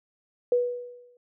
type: tone with exponential decay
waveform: sine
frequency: 488.6 Hz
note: B4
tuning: 19 cents flat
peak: -17 dBFS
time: 0.52-1.17 s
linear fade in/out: 2 ms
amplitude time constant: 140 ms
effects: none